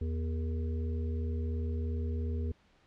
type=harmonic tone with a mistuned harmonic; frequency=80.7 Hz; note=E2; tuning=36 cents flat; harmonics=1 / 3 / 5 / 6; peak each=-31 / -41 / -45 / -47 dBFS; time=0.01-2.52 s; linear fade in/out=5 ms; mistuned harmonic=6; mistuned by=-65 cents; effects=pink hiss -66 dBFS RMS until 2.86 s + low-pass 4000 Hz 12 dB/octave